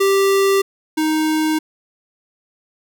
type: tone pair in turn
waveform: square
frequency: 392 / 312 Hz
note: G4 / D#4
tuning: 0 / +5 cents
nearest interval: major third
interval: 395 cents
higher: first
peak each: -13 / -16 dBFS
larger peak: first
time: 0-0.62 / 0.97-1.59 s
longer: neither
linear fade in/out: 10 ms
effects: none

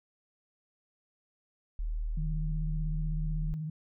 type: tone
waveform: sine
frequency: 38.89 Hz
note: D#1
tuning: in tune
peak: -30 dBFS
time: 1.79-3.54 s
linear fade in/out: 0 ms
type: tone with vibrato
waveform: sine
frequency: 155.56 Hz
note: D#3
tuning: in tune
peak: -33 dBFS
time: 2.17-3.7 s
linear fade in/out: 5 ms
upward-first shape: square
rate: 16 Hz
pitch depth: 31 cents each way
effects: none

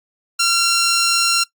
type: tone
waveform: 10% pulse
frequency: 1372 Hz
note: F6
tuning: 31 cents flat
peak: -6 dBFS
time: 0.39-1.44 s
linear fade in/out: 10 ms
effects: noise-tail reverb RT60 0.1 s tail -19 dB re dry + Opus 48 kbps

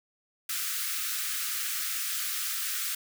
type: high-pass noise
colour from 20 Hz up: white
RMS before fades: -32 dBFS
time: 0.49-2.95 s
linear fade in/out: 5 ms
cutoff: 1200 Hz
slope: 96 dB/octave
effects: none

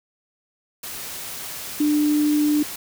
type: tone in noise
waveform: sine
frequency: 297.9 Hz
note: D4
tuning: 25 cents sharp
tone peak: -16 dBFS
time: 1.8-2.63 s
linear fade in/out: 5 ms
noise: white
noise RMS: -33 dBFS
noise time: 0.83-2.76 s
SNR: +14 dB
effects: none

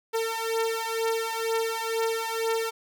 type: beating tone pair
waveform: sawtooth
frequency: 450.8 / 452.9 Hz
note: A4 / A#4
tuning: +42 / -50 cents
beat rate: 2.1 Hz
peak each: -25 dBFS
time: 0.13-2.71 s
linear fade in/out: 20 ms
effects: none

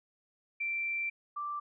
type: tone pair in turn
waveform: sine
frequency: 2349 / 1174.5 Hz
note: D7 / D6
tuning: 0 / 0 cents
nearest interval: octave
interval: 1200 cents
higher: first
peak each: -31 / -34 dBFS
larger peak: first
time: 0.6-1.1 / 1.36-1.6 s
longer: first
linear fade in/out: 10 ms
effects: none

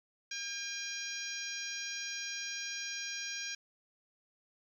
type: harmonic tone with a mistuned harmonic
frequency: 806 Hz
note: G5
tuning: 48 cents sharp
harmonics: 2 / 3 / 4 / 5 / 6 / 7 / 8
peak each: -44 / -44 / -47 / -47 / -47 / -43 / -48 dBFS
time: 0.31-3.55 s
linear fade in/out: 5 ms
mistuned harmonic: 8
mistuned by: +30 cents
effects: 11-bit

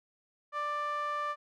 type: tone with band-pass filter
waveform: sawtooth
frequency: 590 Hz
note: D5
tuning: 8 cents sharp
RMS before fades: -34 dBFS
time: 0.52-1.36 s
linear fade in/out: 50 ms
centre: 1300 Hz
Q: 3.8
effects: none

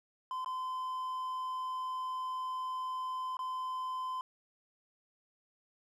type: tone with dropouts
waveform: triangle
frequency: 1026 Hz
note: C6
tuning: 34 cents flat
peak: -33 dBFS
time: 0.31-4.21 s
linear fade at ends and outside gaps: 1 ms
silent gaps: 0.446-0.46 / 3.369-3.391 s
effects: none

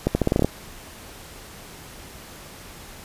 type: accelerating click train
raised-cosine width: 2 ms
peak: -5 dBFS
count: 9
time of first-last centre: 0.07-0.446 s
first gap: 80 ms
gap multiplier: 0.84
effects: pink hiss -42 dBFS RMS until 3.04 s + resampled to 32000 Hz

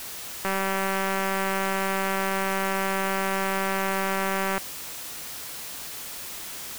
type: click train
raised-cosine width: 0.5 ms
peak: -12 dBFS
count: 798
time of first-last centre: 0.45-4.58 s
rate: 193 Hz
effects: white hiss -37 dBFS RMS until 6.78 s

